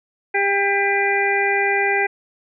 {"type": "harmonic tone", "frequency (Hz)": 398.9, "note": "G4", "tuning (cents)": 30, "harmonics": [1, 2, 4, 5, 6], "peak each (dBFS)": [-22, -22, -24, -21, -24], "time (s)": [0.34, 2.07], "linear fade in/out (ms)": 10, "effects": []}